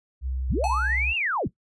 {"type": "tone", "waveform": "sine", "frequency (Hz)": 64.7, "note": "C2", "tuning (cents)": -19, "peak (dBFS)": -26, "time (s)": [0.21, 1.14], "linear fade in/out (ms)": 50}
{"type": "linear two-way sweep", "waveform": "sine", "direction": "up then down", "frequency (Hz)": [32.7, 2835, 38.81], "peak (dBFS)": -23, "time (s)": [0.49, 1.48], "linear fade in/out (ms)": 10, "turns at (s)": 1.15}
{"type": "tone with exponential decay", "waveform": "square", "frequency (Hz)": 860, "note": "A5", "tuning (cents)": -40, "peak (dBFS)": -26, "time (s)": [0.64, 1.24], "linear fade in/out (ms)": 0, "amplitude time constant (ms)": 130}
{"effects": ["noise-tail reverb RT60 0.1 s tail -17 dB re dry", "resampled to 24000 Hz"]}